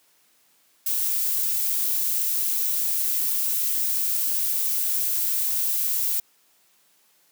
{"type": "noise", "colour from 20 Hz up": "violet", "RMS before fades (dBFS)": -24, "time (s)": [0.86, 6.2], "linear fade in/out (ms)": 5, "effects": ["white hiss -62 dBFS RMS until 7.31 s", "high-pass 150 Hz 12 dB/octave"]}